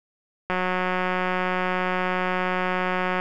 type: click train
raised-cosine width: 0.5 ms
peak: -10 dBFS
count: 495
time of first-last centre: 0.5-3.199 s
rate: 183 Hz
effects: none